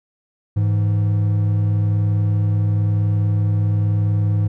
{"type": "tone pair together", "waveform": "triangle", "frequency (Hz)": [103.82, 164.81], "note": ["G#2", "E3"], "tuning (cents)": [0, 0], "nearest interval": "minor sixth", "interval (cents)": 800, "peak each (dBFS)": [-13, -24], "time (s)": [0.56, 4.48], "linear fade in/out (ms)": 10, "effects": []}